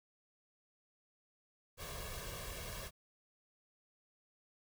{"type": "noise with comb filter", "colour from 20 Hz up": "pink", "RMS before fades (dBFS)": -45, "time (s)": [1.77, 2.91], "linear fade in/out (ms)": 50, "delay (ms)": 1.8, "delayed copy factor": 0.75, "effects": []}